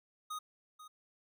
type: tone with echo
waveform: square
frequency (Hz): 1244.5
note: D#6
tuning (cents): 0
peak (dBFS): -39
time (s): 0.3-0.39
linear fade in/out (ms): 10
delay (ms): 490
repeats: 1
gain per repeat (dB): -12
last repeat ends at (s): 0.88
effects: none